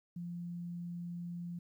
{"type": "tone", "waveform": "sine", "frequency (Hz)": 173.3, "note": "F3", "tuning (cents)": -13, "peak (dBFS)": -39, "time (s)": [0.16, 1.59], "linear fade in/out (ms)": 5, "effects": ["12-bit"]}